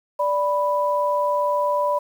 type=tone pair together; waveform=sine; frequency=585.8 / 987.8 Hz; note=D5 / B5; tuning=-5 / 0 cents; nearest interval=major sixth; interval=905 cents; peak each=-21 / -21 dBFS; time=0.19-1.99 s; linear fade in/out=10 ms; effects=8-bit